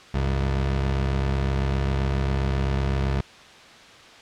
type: tone pair together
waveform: 25% pulse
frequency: 67.64 / 98 Hz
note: C#2 / G2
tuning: -42 / 0 cents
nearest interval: tritone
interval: 642 cents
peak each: -18 / -30 dBFS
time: 0.14-3.21 s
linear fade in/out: 5 ms
effects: white hiss -46 dBFS RMS until 4.21 s + low-pass 4000 Hz 12 dB/octave